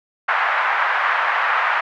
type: band-pass noise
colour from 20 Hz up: white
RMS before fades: -19 dBFS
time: 0.28-1.81 s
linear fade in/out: 10 ms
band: 800 to 1800 Hz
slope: 24 dB/octave
effects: none